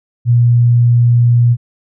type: tone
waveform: sine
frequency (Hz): 119.8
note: A#2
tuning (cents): +48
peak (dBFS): -6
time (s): 0.25-1.57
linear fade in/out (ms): 50
effects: none